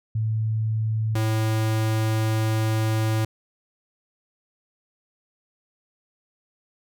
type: tone pair in turn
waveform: sine / square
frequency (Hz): 110 / 110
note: A2 / A2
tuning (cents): 0 / 0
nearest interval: unison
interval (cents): 0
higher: neither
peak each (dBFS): -21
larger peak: neither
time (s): 0.15-1.15 / 1.15-3.25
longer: second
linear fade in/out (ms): 5
effects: none